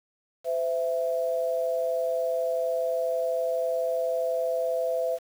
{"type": "tone pair together", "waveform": "sine", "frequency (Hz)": [510.9, 663], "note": ["C5", "E5"], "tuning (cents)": [-41, 10], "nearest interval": "perfect fourth", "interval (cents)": 451, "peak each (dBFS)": -27, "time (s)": [0.44, 5.19], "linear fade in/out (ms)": 50, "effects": ["8-bit"]}